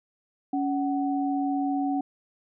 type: tone pair together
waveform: sine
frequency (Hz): 280 / 747.5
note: C#4 / F#5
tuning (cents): +18 / +17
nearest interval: octave + perfect fourth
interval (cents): 1699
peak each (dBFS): -25 / -29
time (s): 0.53-2.01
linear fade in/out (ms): 5
effects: none